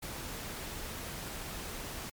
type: noise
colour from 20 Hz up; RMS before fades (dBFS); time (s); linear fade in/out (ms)
pink; -41; 0.02-2.1; 10
effects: MP3 96 kbps